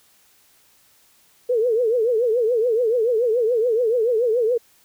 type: tone with vibrato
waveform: sine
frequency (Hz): 466.2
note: A#4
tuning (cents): 0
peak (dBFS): -16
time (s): 1.49-4.58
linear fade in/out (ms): 10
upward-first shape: triangle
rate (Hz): 7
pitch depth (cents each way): 170
effects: white hiss -57 dBFS RMS until 4.84 s